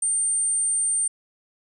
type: tone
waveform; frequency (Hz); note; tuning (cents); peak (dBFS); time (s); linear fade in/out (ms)
sine; 8850; C#9; -4; -20; 0.02-1.08; 5
effects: none